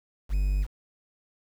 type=tone with quantisation; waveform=triangle; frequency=49 Hz; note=G1; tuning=in tune; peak=-20 dBFS; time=0.29-0.67 s; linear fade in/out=50 ms; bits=8; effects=none